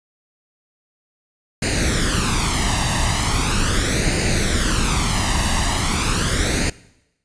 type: noise with flanger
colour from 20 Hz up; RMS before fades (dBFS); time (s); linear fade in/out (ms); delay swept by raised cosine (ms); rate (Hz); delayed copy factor
pink; -19; 1.62-6.7; 5; 0.44 to 1.07; 0.39; +0.65
effects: noise-tail reverb RT60 0.9 s tail -21 dB re dry + resampled to 22050 Hz